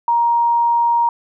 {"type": "tone", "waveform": "sine", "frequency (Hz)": 940, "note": "A#5", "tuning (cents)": 14, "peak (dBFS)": -12, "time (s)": [0.08, 1.09], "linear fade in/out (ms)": 2, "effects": []}